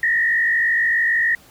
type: tone with frequency modulation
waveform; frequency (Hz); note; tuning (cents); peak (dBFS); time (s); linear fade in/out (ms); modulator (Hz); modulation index
sine; 1864.7; A#6; 0; -15; 0.03-1.35; 2; 53.1; 1.3
effects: pink hiss -49 dBFS RMS until 1.5 s